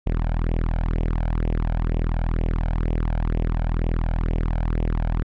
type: tone with flanger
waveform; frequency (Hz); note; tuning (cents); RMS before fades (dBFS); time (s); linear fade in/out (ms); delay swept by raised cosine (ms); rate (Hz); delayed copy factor
sawtooth; 40.59; E1; -26; -22; 0.06-5.23; 10; 0.33 to 1.33; 2.1; +0.8
effects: low-pass 2000 Hz 12 dB/octave